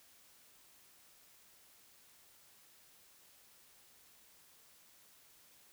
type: silence
effects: white hiss -64 dBFS RMS until 5.72 s